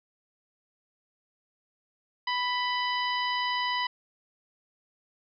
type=harmonic tone with a mistuned harmonic; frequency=988 Hz; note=B5; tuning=in tune; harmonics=1 / 2 / 3 / 4 / 5; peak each=-29 / -32 / -34 / -40 / -38 dBFS; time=2.27-3.87 s; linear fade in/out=5 ms; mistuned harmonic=3; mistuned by=+31 cents; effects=none